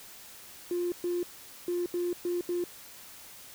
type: tone bursts at uneven times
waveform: triangle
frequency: 351.4 Hz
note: F4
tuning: 11 cents sharp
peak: -24 dBFS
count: 6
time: 0.71-0.92 / 1.04-1.23 / 1.68-1.86 / 1.94-2.13 / 2.25-2.41 / 2.49-2.64 s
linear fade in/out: 2 ms
effects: tanh soft clip ceiling -25 dBFS + white hiss -49 dBFS RMS until 3.54 s